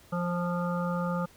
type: harmonic tone with a mistuned harmonic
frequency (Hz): 174.61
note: F3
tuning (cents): 0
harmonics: 1 / 3 / 5 / 7 / 8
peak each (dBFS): -29 / -34 / -39 / -36 / -42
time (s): 0.12-1.26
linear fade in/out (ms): 10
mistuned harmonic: 3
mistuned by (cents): +16
effects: pink hiss -57 dBFS RMS until 1.36 s